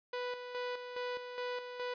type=tone with tremolo; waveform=sawtooth; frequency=493.9 Hz; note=B4; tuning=in tune; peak=-32 dBFS; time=0.13-1.94 s; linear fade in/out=5 ms; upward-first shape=square; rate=2.4 Hz; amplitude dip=55%; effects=resampled to 11025 Hz + 12-bit